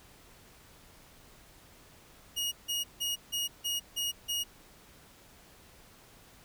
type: tone bursts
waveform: sawtooth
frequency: 2876 Hz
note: F#7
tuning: 50 cents flat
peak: -27 dBFS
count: 7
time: 2.36-4.44 s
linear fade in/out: 20 ms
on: 160 ms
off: 160 ms
effects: pink hiss -57 dBFS RMS until 6.44 s